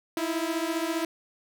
sawtooth beating tone pair, 320.8 / 335.8 Hz, E4 / E4, -47 / +32 cents, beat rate 15 Hz, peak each -26 dBFS, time 0.17-1.05 s, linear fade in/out 2 ms, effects none

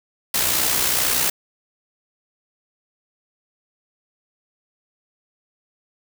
white noise with amplitude modulation, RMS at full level -18 dBFS, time 0.34-1.3 s, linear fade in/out 5 ms, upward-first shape sine, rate 62.2 Hz, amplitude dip 45%, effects none

